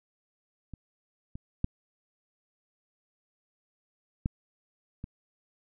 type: clicks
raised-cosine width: 5 ms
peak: -29 / -27 / -14 / -15 / -25 dBFS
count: 5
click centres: 0.737 / 1.355 / 1.644 / 4.259 / 5.041 s
effects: none